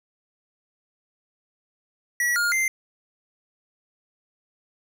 square tone with pitch steps, 1933 / 1419 / 2086 Hz, B6 / F6 / C7, -38 / +27 / -6 cents, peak -21 dBFS, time 2.2-2.68 s, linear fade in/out 2 ms, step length 160 ms, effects none

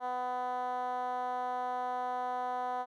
10% pulse tone with band-pass filter, 250 Hz, B3, 21 cents sharp, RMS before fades -35 dBFS, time 0-2.86 s, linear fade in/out 50 ms, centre 800 Hz, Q 3.1, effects none

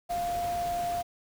sine tone in noise, 698.5 Hz, F5, in tune, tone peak -28 dBFS, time 0.09-1.03 s, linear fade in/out 20 ms, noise pink, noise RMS -41 dBFS, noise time 0.09-1.03 s, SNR +10 dB, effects none

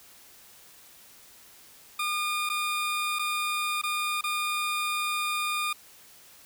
20% pulse tone with dropouts, 1214 Hz, D#6, 43 cents flat, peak -22 dBFS, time 1.99-5.73 s, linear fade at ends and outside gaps 5 ms, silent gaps 2.492-2.498 / 3.188-3.192 / 3.816-3.835 / 4.211-4.238 s, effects white hiss -53 dBFS RMS until 6.45 s

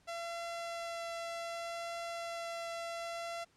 sawtooth tone with vibrato, 677 Hz, E5, 46 cents sharp, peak -35 dBFS, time 0.07-3.45 s, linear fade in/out 20 ms, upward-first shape triangle, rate 0.66 Hz, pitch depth 8 cents each way, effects pink hiss -69 dBFS RMS until 3.56 s + low-pass 8000 Hz 12 dB/octave

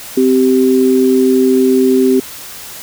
sine tone pair together, 259.1 / 388.2 Hz, C4 / G4, -17 / -17 cents, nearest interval perfect fifth, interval 700 cents, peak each -10 dBFS, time 0.17-2.2 s, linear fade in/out 5 ms, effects white hiss -30 dBFS RMS until 2.82 s

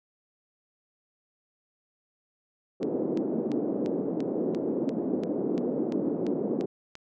white band-pass noise, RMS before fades -29 dBFS, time 2.8-6.66 s, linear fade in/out 10 ms, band 210 to 420 Hz, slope 24 dB/octave
click train, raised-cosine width 0.2 ms, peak -25 dBFS, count 13, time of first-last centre 2.83-6.954 s, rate 2.91 Hz
effects none

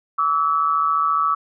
sine tone pair together, 1147.7 / 1302 Hz, D6 / E6, -40 / -22 cents, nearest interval major second, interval 218 cents, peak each -19 dBFS, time 0.18-1.35 s, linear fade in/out 10 ms, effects none

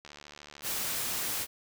click train, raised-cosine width 0.2 ms, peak -29 dBFS, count 47, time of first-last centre 0.05-0.676 s, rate 73.5 Hz
white noise, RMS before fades -33 dBFS, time 0.62-1.47 s, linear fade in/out 50 ms
effects none

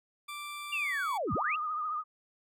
20% pulse tone with pitch glide, 1174.7 to 1129.5 Hz, D6 to C#6, 0 to +32 cents, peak -34 dBFS, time 0.28-1.18 s, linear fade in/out 10 ms, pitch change -68 cents, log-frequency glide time 0.86-0.97 s
sine linear two-way sweep, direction down then up, 2840 to 67 to 2840 Hz, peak -30 dBFS, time 0.72-1.56 s, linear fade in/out 10 ms, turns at 1.34 s
sine tone with vibrato, 1233 Hz, D#6, 16 cents flat, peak -31 dBFS, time 1.27-2.04 s, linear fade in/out 50 ms, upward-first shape triangle, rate 14 Hz, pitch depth 65 cents each way
effects none

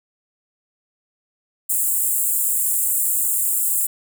pink high-pass noise, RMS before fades -20 dBFS, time 1.69-3.87 s, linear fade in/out 10 ms, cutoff 7400 Hz, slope 96 dB/octave, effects none

